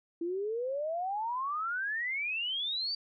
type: exponential sweep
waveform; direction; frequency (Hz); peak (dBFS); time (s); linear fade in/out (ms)
sine; up; 329.6 to 4699; -31; 0.21-2.95; 5
effects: none